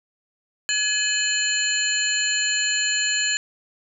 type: tone cluster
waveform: sine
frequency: 1692 / 2534 / 2998 / 4209 / 7120 Hz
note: G#6 / D#7 / F#7 / C8 / A8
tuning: +32 / +31 / +22 / +9 / +20 cents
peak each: -25 / -28 / -28 / -27 / -25 dBFS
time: 0.69-3.37 s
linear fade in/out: 0 ms
effects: none